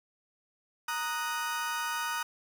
35% pulse chord, D# minor, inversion second, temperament equal, 932.3 / 1244.5 / 1480 Hz, A#5 / D#6 / F#6, 0 / 0 / 0 cents, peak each -34 dBFS, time 0.88-2.23 s, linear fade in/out 5 ms, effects 9-bit

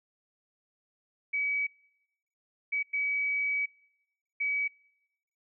sine tone bursts at uneven times, 2276 Hz, C#7, 45 cents sharp, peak -27 dBFS, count 4, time 1.33-1.67 / 2.72-2.83 / 2.93-3.66 / 4.4-4.68 s, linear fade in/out 10 ms, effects noise-tail reverb RT60 0.9 s tail -24 dB re dry

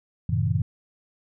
sine chord, F# diminished seventh, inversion none, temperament just, 92.5 / 111 / 133.2 / 159.84 Hz, F#2 / A2 / C3 / Eb3, 0 / +16 / +31 / +47 cents, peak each -26 / -25 / -27 / -27 dBFS, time 0.29-0.62 s, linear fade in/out 5 ms, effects none

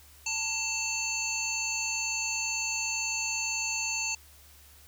harmonic tone with a mistuned harmonic, 890 Hz, A5, 20 cents sharp, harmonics 1 / 3 / 5 / 7 / 8, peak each -41 / -32 / -37 / -35 / -36 dBFS, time 0.26-4.15 s, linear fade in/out 5 ms, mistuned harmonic 7, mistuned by +27 cents, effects added 72 Hz sine -56 dBFS peak until 4.87 s + white hiss -56 dBFS RMS until 4.87 s

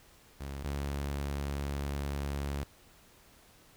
sawtooth tone pair in turn, 69.4 / 70.61 Hz, C#2 / C#2, +3 / +33 cents, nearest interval unison, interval 30 cents, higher second, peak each -34 / -29 dBFS, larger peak second, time 0.4-0.64 / 0.64-2.64 s, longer second, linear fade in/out 10 ms, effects pink hiss -60 dBFS RMS until 3.76 s

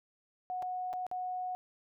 sine tone with dropouts, 733 Hz, F#5, 16 cents flat, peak -34 dBFS, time 0.5-1.55 s, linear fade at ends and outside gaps 0 ms, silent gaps 0.623-0.627 / 0.93-0.936 / 1.066-1.114 s, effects none

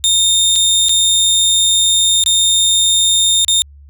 25% pulse tone with dropouts, 3647 Hz, A#7, 39 cents flat, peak -6 dBFS, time 0.04-3.62 s, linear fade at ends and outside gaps 0 ms, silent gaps 0.556-0.56 / 0.885-0.893 / 2.238-2.261 / 3.447-3.482 s, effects added 71 Hz sine -37 dBFS peak until 3.89 s

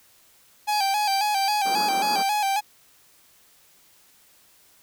45% pulse tone with vibrato, 811 Hz, G#5, 41 cents flat, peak -21 dBFS, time 0.67-2.61 s, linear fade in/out 20 ms, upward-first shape square, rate 3.7 Hz, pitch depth 61 cents each way
triangle tone with tremolo, 4682 Hz, D8, 6 cents flat, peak -26 dBFS, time 0.72-2.33 s, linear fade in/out 5 ms, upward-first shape triangle, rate 3 Hz, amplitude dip 85%
pink band-pass noise, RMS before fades -34 dBFS, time 1.65-2.23 s, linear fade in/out 10 ms, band 190 to 1500 Hz, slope 48 dB/octave
effects white hiss -57 dBFS RMS until 4.82 s

